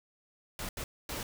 pink noise bursts at uneven times, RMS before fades -38 dBFS, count 3, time 0.59-0.69 / 0.77-0.84 / 1.09-1.23 s, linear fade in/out 2 ms, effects none

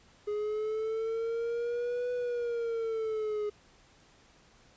triangle linear two-way sweep, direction up then down, 415.3 to 493.9 to 415.3 Hz, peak -28 dBFS, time 0.27-3.5 s, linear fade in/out 10 ms, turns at 2.12 s, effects pink hiss -61 dBFS RMS until 4.76 s + resampled to 16000 Hz

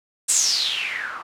blue noise with low-pass filter sweep, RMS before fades -23 dBFS, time 0.28-1.23 s, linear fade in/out 20 ms, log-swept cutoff 8300 to 1100 Hz, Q 7.4, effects none

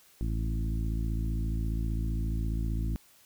harmonic tone with a mistuned harmonic, 55 Hz, A1, in tune, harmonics 1 / 2 / 3 / 4 / 5 / 6, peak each -29 / -35 / -39 / -41 / -43 / -45 dBFS, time 0.21-2.96 s, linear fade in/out 0 ms, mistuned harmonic 1, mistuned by -40 cents, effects white hiss -60 dBFS RMS until 3.25 s

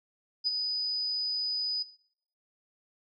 sine tone with ADSR envelope, 4978 Hz, D#8, in tune, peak -23 dBFS, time 0.44-1.83 s, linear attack 31 ms, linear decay 26 ms, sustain -5 dB, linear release 8 ms, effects noise-tail reverb RT60 0.6 s tail -18 dB re dry

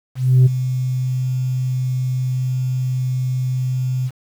sine tone with ADSR envelope, 128.2 Hz, C3, 35 cents flat, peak -4 dBFS, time 0.15-4.11 s, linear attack 310 ms, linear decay 18 ms, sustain -13 dB, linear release 48 ms, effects tanh soft clip ceiling -6 dBFS + 7-bit

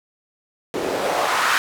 white noise with band-pass filter sweep, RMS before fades -21 dBFS, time 0.74-1.58 s, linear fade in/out 0 ms, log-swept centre 310 to 1500 Hz, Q 1.9, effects none

